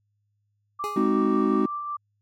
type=tone with tremolo; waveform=sine; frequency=1174.7 Hz; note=D6; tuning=in tune; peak=-27 dBFS; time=0.79-1.97 s; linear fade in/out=10 ms; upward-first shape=sine; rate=5.5 Hz; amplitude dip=30%
type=tone with exponential decay; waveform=25% pulse; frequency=415.3 Hz; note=G#4; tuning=in tune; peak=-24 dBFS; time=0.84-1.21 s; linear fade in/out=0 ms; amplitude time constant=79 ms
type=chord; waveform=triangle; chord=Ab dominant seventh; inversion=none; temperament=just; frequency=207.7 / 259.6 / 311.5 / 373.8 Hz; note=Ab3 / C4 / Eb4 / Gb4; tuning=0 / -13 / +2 / +18 cents; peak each=-23 dBFS; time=0.96-1.66 s; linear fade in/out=5 ms
effects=added 103 Hz sine -69 dBFS peak until 2.21 s + MP3 96 kbps